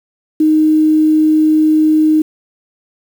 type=tone with quantisation; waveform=sine; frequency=310.4 Hz; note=D#4; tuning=4 cents flat; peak=-7 dBFS; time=0.4-2.22 s; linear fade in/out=5 ms; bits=6; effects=none